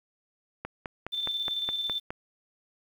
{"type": "click train", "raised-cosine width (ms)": 0.5, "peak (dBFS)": -19, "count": 8, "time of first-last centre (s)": [0.65, 2.105], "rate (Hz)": 4.81}
{"type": "tone with tremolo", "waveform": "sine", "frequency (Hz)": 3547, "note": "A7", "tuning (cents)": 13, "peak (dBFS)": -27, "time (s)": [1.12, 2], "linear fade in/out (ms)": 20, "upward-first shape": "square", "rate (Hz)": 18, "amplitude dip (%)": 40}
{"effects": ["9-bit"]}